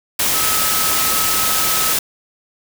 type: tone in noise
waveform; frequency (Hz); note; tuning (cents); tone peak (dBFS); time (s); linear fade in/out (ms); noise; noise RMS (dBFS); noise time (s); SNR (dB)
sine; 1286; E6; -43; -24; 0.34-1.93; 5; white; -17; 0.19-1.99; -10
effects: none